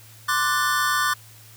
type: chord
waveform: square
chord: D dominant seventh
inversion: third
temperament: equal with one note detuned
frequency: 1046.5 / 1174.7 / 1480 / 1773.3 Hz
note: C6 / D6 / F#6 / A6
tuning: 0 / 0 / 0 / +13 cents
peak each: -29 / -24 / -26 / -27 dBFS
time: 0.28-1.14 s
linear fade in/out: 10 ms
effects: added 110 Hz sine -48 dBFS peak until 1.56 s + white hiss -49 dBFS RMS until 1.56 s